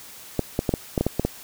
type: clicks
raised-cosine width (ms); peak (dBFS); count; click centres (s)
2; -7; 9; 0.393 / 0.591 / 0.692 / 0.739 / 0.978 / 1.01 / 1.066 / 1.196 / 1.25
effects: white hiss -43 dBFS RMS until 1.43 s